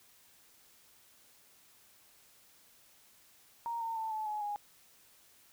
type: tone with pitch steps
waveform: sine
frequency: 932.3 / 910 / 888.1 / 866.9 / 846.1 / 825.8 Hz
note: A#5 / A#5 / A5 / A5 / G#5 / G#5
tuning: 0 / -42 / +16 / -26 / +32 / -10 cents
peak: -34 dBFS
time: 3.66-4.56 s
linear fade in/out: 0 ms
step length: 150 ms
effects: white hiss -63 dBFS RMS until 5.52 s